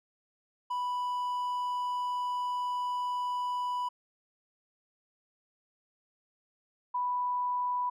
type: tone pair in turn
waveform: triangle / sine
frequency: 987.8 / 987.8 Hz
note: B5 / B5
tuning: 0 / 0 cents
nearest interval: unison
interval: 0 cents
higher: neither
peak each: -28 / -28 dBFS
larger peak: neither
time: 0.7-3.89 / 6.94-7.9 s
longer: first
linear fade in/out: 10 ms
effects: none